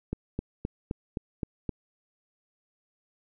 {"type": "click train", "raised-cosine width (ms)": 3, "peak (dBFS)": -17, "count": 7, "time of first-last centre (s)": [0.13, 1.692], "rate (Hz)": 3.84, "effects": []}